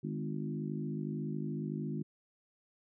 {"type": "harmonic tone with a mistuned harmonic", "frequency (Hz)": 50.9, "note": "G#1", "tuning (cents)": -34, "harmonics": [3, 4, 5, 6, 7], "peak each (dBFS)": [-38, -40, -42, -44, -45], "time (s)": [0.03, 2.03], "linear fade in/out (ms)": 10, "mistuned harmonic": 4, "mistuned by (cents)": 25, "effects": []}